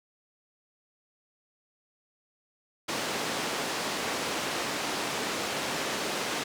pink band-pass noise, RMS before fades -32 dBFS, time 2.88-6.44 s, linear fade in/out 10 ms, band 270 to 7000 Hz, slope 12 dB/octave, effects none

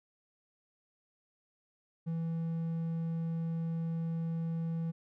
triangle tone, 164.81 Hz, E3, in tune, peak -30 dBFS, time 2.06-4.92 s, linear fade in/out 20 ms, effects none

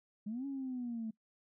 sine linear two-way sweep, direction up then down, 200.4 to 279.9 to 217.4 Hz, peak -36 dBFS, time 0.26-1.11 s, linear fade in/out 10 ms, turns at 0.46 s, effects noise-tail reverb RT60 0.1 s tail -22 dB re dry + tanh soft clip ceiling -32 dBFS

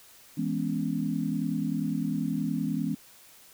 sine chord, C# minor seventh, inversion first, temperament equal, 164.81 / 207.7 / 246.9 / 277.2 Hz, E3 / G#3 / B3 / C#4, 0 / 0 / 0 / 0 cents, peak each -32 dBFS, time 0.37-2.95 s, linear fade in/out 10 ms, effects white hiss -54 dBFS RMS until 3.53 s

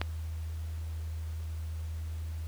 click, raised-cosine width 0.3 ms, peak -14 dBFS, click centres 0.015 s, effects added 80 Hz sine -34 dBFS peak until 2.47 s + pink hiss -55 dBFS RMS until 2.47 s

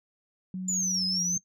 sine tone with pitch glide, 185.6 to 177.73 Hz, F#3 to F3, +6 to +31 cents, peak -31 dBFS, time 0.54-1.37 s, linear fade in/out 2 ms, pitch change -75 cents, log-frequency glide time 1.15-1.22 s
sine linear two-way sweep, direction down then up, 7120 to 5040 to 6370 Hz, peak -25 dBFS, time 0.68-1.38 s, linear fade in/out 5 ms, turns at 1.06 s
effects noise-tail reverb RT60 0.1 s tail -19 dB re dry + tanh soft clip ceiling -19 dBFS

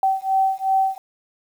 sine beating tone pair, 768 / 770.7 Hz, G5 / G5, -36 / -30 cents, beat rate 2.7 Hz, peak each -20 dBFS, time 0.03-0.98 s, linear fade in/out 2 ms, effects 8-bit

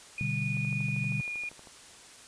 sine tone with pitch glide, 2458 to 2435 Hz, D#7 to D#7, -22 to -38 cents, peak -33 dBFS, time 0.18-1.49 s, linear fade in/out 2 ms, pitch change -16 cents, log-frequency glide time 1.17-1.25 s
sine chord, G major, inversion first, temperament equal with one note detuned, 123.47 / 146.83 / 194.42 Hz, B2 / D3 / G3, 0 / 0 / -14 cents, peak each -33 / -33 / -36 dBFS, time 0.21-1.21 s, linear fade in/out 0 ms
click train, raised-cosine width 1 ms, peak -36 dBFS, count 15, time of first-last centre 0.57-1.672 s, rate 12.7 Hz
effects white hiss -51 dBFS RMS until 2.27 s + resampled to 22050 Hz

